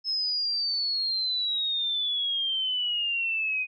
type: exponential sweep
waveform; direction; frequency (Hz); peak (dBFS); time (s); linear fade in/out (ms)
sine; down; 5210 to 2489; -25; 0.04-3.67; 50
effects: none